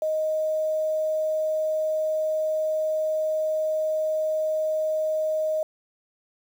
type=tone with quantisation; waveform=sine; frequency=624 Hz; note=D#5; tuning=5 cents sharp; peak=-22 dBFS; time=0.02-5.63 s; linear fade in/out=2 ms; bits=8; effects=none